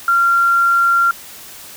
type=tone; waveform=sine; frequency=1380 Hz; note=F6; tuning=21 cents flat; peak=-10 dBFS; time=0.08-1.11 s; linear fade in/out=2 ms; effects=white hiss -36 dBFS RMS until 1.76 s